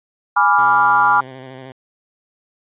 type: chord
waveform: sine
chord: G# diminished seventh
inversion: none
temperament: equal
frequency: 830.6 / 987.8 / 1174.7 / 1396.9 Hz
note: G#5 / B5 / D6 / F6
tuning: 0 / 0 / 0 / 0 cents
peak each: -16 dBFS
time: 0.36-1.21 s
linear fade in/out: 10 ms
type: tone with vibrato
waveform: 10% pulse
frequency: 130.81 Hz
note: C3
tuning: in tune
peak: -25 dBFS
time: 0.58-1.72 s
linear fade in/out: 2 ms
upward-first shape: square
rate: 13 Hz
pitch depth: 31 cents each way
effects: resampled to 8000 Hz